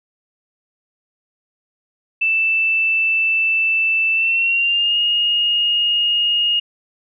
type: tone with pitch glide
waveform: sine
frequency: 2650 to 2857 Hz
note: E7 to F7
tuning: +9 to +39 cents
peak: -14 dBFS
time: 2.21-6.6 s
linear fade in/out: 10 ms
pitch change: +130 cents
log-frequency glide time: 4.13-4.98 s
effects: none